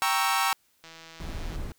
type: chord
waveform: sawtooth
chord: G diminished seventh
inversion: none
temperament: equal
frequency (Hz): 784 / 932.3 / 1108.7 / 1318.5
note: G5 / Bb5 / Db6 / Fb6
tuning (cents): 0 / 0 / 0 / 0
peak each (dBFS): -25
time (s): 0.02-0.53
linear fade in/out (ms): 0
type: click train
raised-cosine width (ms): 0.2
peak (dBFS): -29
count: 118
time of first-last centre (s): 0.84-1.558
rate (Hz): 163
type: noise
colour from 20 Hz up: brown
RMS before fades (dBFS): -34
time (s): 1.2-1.72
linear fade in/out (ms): 2
effects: white hiss -67 dBFS RMS until 1.78 s